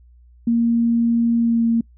sine tone with pitch glide, 233.1 to 230.3 Hz, A#3 to A#3, 0 to -21 cents, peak -14 dBFS, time 0.47-1.81 s, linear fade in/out 5 ms, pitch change -21 cents, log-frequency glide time 1.38-1.65 s, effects noise-tail reverb RT60 0.1 s tail -26 dB re dry + added 60 Hz sine -46 dBFS peak until 1.97 s

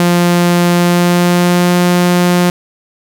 sawtooth tone with pitch glide, 174.61 to 177.15 Hz, F3 to F3, 0 to +25 cents, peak -4 dBFS, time 0-2.5 s, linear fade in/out 2 ms, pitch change +25 cents, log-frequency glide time 0.74-1.75 s, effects none

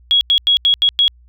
sine tone bursts at uneven times, 3322 Hz, G#7, in tune, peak -9 dBFS, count 6, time 0.11-0.21 / 0.3-0.38 / 0.47-0.57 / 0.65-0.74 / 0.82-0.89 / 0.99-1.08 s, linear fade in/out 0 ms, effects added 60 Hz sine -44 dBFS peak until 1.28 s

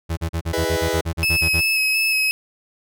35% pulse tone bursts, 82.41 Hz, E2, in tune, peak -19 dBFS, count 13, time 0.09-1.612 s, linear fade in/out 20 ms, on 82 ms, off 38 ms
sawtooth chord, E major seventh, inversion none, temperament just, 329.6 / 412 / 494.4 / 618.1 Hz, E4 / G#4 / B4 / D#5, 0 / -14 / +2 / -12 cents, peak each -24 / -21 / -19 / -25 dBFS, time 0.53-1.01 s, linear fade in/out 5 ms
35% pulse tone with vibrato, 2581 Hz, E7, 37 cents flat, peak -15 dBFS, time 1.23-2.31 s, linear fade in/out 0 ms, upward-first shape square, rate 2.8 Hz, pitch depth 16 cents each way
effects none

